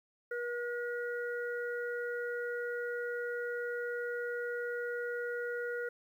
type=harmonic tone; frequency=480.5 Hz; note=B4; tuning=48 cents flat; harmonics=1 / 3 / 4; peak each=-36 / -39 / -48 dBFS; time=0.31-5.89 s; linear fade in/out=5 ms; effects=11-bit